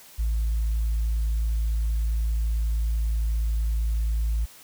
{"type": "tone", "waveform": "sine", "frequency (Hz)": 55.3, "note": "A1", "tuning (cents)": 9, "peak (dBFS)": -20, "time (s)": [0.18, 4.46], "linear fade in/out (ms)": 20, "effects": ["tanh soft clip ceiling -19 dBFS", "white hiss -49 dBFS RMS until 4.63 s"]}